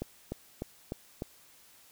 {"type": "click train", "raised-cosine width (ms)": 2, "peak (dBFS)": -21, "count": 5, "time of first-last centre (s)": [0.02, 1.221], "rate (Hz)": 3.33, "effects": ["white hiss -59 dBFS RMS until 1.91 s"]}